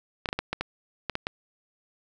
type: clicks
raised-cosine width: 0.3 ms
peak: -12 dBFS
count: 9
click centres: 0.258 / 0.289 / 0.329 / 0.39 / 0.53 / 0.61 / 1.097 / 1.154 / 1.269 s
effects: none

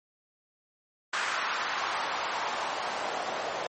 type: noise with band-pass filter sweep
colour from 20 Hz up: white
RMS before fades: -32 dBFS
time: 1.13-3.67 s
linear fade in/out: 5 ms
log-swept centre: 1300 to 640 Hz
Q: 1.7
effects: MP3 32 kbps

